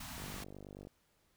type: band-stop noise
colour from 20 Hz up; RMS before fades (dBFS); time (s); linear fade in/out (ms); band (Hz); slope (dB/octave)
pink; -46; 0-0.44; 5; 280 to 640; 96
type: click train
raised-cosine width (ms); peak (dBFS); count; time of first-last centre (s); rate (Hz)
2; -36; 35; 0.18-0.871; 49.2
effects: pink hiss -74 dBFS RMS until 1.36 s